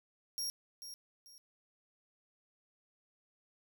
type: tone with echo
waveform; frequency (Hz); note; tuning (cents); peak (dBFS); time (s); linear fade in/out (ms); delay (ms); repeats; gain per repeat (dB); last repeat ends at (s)
sawtooth; 5588; F8; 0; -33; 0.38-0.5; 0; 440; 2; -10; 1.38
effects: none